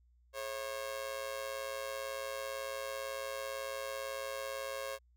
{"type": "tone with amplitude modulation", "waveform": "sawtooth", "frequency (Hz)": 542, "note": "C#5", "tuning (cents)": -39, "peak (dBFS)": -31, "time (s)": [0.33, 4.99], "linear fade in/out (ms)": 50, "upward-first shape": "sine", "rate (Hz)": 118, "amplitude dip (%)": 75, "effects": ["added 60 Hz sine -64 dBFS peak until 5.16 s"]}